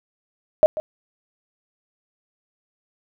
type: tone with echo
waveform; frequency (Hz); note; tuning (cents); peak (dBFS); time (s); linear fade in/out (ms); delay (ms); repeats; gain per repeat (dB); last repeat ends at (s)
sine; 620; D#5; -6; -8; 0.63-0.66; 0; 140; 1; -15; 0.8
effects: none